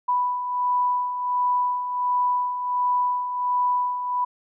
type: beating tone pair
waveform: sine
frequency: 987.8 / 989.2 Hz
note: B5 / B5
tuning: 0 / +3 cents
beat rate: 1.4 Hz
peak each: -29 / -21 dBFS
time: 0.08-4.25 s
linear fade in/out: 10 ms
effects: none